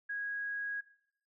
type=tone; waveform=sine; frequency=1650 Hz; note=G#6; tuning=12 cents flat; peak=-35 dBFS; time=0.09-0.81 s; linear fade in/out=10 ms; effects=noise-tail reverb RT60 0.7 s tail -17 dB re dry